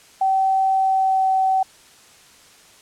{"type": "tone with pitch glide", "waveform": "sine", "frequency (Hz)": [768, 762.3], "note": ["G5", "G5"], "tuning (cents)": [-36, -49], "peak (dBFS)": -15, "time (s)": [0.21, 1.63], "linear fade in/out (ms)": 5, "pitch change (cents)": -13, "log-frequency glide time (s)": [0.73, 1.31], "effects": ["white hiss -49 dBFS RMS until 2.81 s", "low-pass 9000 Hz 12 dB/octave"]}